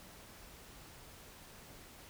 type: silence
effects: pink hiss -55 dBFS RMS until 2.09 s